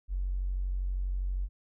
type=tone with tanh clipping; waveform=triangle; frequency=46.25 Hz; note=F#1; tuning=in tune; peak=-28 dBFS; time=0.08-1.49 s; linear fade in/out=50 ms; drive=2 dB; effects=none